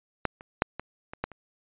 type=clicks; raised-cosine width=0.5 ms; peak=-9 / -29 / -6 / -19 / -23 / -13 / -29 dBFS; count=7; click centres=0.253 / 0.409 / 0.621 / 0.796 / 1.135 / 1.24 / 1.317 s; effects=resampled to 8000 Hz